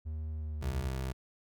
triangle tone with pitch glide, 78 to 75.82 Hz, D#2 to D#2, +5 to -44 cents, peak -33 dBFS, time 0.05-0.89 s, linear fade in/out 20 ms, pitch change -49 cents, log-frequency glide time 0.33-0.62 s
25% pulse tone, 65.41 Hz, C2, in tune, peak -30 dBFS, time 0.61-1.13 s, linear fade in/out 20 ms
effects none

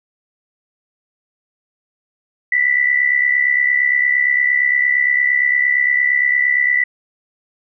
sine tone with amplitude modulation, 1975.5 Hz, B6, in tune, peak -9 dBFS, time 2.52-6.84 s, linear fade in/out 5 ms, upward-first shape sine, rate 68.7 Hz, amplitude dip 70%, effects none

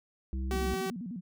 harmonic tone, 65.2 Hz, C2, 5 cents flat, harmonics 1 / 3 / 5, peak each -31 / -41 / -45 dBFS, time 0.33-0.74 s, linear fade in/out 0 ms
sawtooth tone, 381.9 Hz, G4, 45 cents flat, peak -28 dBFS, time 0.51-0.9 s, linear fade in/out 0 ms
sine tone with vibrato, 207.7 Hz, G#3, in tune, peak -36 dBFS, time 0.51-1.21 s, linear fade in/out 20 ms, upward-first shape square, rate 10 Hz, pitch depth 250 cents each way
effects none

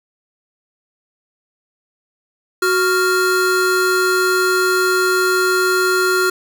square tone pair together, 370 / 1396.9 Hz, F#4 / F6, 0 / 0 cents, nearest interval octave + major seventh, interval 2300 cents, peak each -17 dBFS, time 2.62-6.3 s, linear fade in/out 5 ms, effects none

